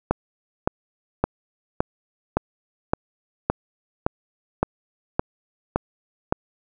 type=click train; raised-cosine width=1 ms; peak=-4 dBFS; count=12; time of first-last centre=0.11-6.325 s; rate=1.77 Hz; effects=none